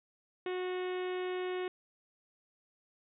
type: harmonic tone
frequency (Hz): 365.9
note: F#4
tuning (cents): -19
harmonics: 1 / 2 / 3 / 4 / 5 / 6 / 7 / 8 / 9 / 10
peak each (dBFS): -34 / -45 / -48 / -51 / -49 / -50 / -53 / -53 / -58 / -58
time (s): 0.46-1.68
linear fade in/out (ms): 2
effects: none